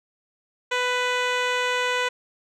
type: tone with low-pass filter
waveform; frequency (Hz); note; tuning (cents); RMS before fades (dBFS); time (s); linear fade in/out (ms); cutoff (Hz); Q
10% pulse; 496.8; B4; +10; -24; 0.71-2.09; 10; 5000; 0.81
effects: none